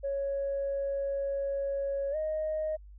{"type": "tone with pitch glide", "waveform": "sine", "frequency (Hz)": [554.4, 622.3], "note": ["C#5", "D#5"], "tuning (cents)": [0, 0], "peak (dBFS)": -28, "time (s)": [0.03, 2.77], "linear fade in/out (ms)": 20, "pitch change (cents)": 200, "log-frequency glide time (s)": [2.11, 2.16], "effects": ["tanh soft clip ceiling -25 dBFS", "added 50 Hz sine -47 dBFS peak until 2.98 s"]}